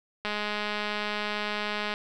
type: click train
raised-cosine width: 0.3 ms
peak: -15 dBFS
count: 354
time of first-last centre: 0.25-1.939 s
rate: 209 Hz
effects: none